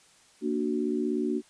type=chord; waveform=sine; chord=Bb augmented; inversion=none; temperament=equal; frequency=233.1 / 293.7 / 370 Hz; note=Bb3 / D4 / F#4; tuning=0 / 0 / 0 cents; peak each=-30 dBFS; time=0.41-1.42 s; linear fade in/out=50 ms; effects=white hiss -59 dBFS RMS until 1.49 s + resampled to 22050 Hz